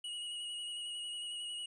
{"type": "tone with vibrato", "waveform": "square", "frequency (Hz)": 2900, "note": "F#7", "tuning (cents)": -35, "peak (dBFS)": -40, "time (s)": [0.04, 1.66], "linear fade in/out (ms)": 5, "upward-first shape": "square", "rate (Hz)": 11, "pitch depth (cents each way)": 17, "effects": ["resampled to 22050 Hz"]}